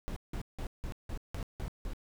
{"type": "noise bursts", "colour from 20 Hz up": "brown", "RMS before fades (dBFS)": -37, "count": 8, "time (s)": [0.08, 1.934], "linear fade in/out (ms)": 0, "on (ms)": 83, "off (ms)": 170, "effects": []}